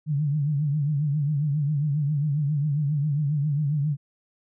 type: tone with vibrato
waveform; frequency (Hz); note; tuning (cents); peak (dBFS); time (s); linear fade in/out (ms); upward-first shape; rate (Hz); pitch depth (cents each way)
sine; 146.83; D3; 0; -21; 0.06-3.97; 50; triangle; 7.4; 120
effects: none